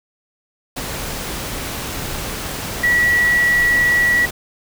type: tone in noise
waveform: sine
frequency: 1937 Hz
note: B6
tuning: 34 cents flat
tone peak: -12 dBFS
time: 2.83-4.26 s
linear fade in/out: 10 ms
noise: pink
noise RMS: -26 dBFS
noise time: 0.76-4.31 s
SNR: +11 dB
effects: none